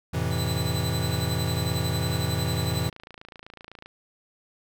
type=chord; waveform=square; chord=F major seventh; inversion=none; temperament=equal; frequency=87.31 / 110 / 130.81 / 164.81 Hz; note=F2 / A2 / C3 / E3; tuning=0 / 0 / 0 / 0 cents; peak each=-31 dBFS; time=0.13-2.9 s; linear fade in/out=10 ms
type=tone with tremolo; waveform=sawtooth; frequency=4001 Hz; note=B7; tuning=22 cents sharp; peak=-28 dBFS; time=0.3-2.9 s; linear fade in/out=50 ms; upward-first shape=sine; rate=11 Hz; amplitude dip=70%
type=click train; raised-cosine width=0.3 ms; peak=-27 dBFS; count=54; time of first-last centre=1.96-3.86 s; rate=27.9 Hz
effects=none